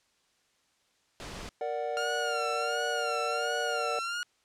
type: noise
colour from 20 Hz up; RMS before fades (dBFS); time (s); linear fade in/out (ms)
pink; -41; 1.2-1.49; 0
type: chord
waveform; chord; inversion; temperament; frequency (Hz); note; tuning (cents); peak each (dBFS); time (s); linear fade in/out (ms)
triangle; Bb augmented; none; equal; 466.2 / 587.3 / 740; Bb4 / D5 / F#5; 0 / 0 / 0; -33; 1.61-3.99; 2
type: tone with vibrato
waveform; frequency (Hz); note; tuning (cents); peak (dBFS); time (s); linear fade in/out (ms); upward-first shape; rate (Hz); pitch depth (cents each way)
sawtooth; 1396.9; F6; 0; -28; 1.97-4.23; 0; sine; 1.4; 75
effects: white hiss -70 dBFS RMS until 4.44 s + low-pass 7000 Hz 12 dB/octave